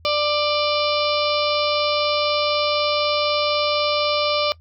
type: harmonic tone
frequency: 592 Hz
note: D5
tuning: 14 cents sharp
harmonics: 1 / 2 / 4 / 5 / 6 / 7 / 8 / 9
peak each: -21 / -24 / -27 / -28 / -29 / -29 / -30 / -31 dBFS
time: 0.05-4.52 s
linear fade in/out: 0 ms
effects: noise-tail reverb RT60 0.1 s tail -21 dB re dry + added 82 Hz sine -46 dBFS peak until 4.6 s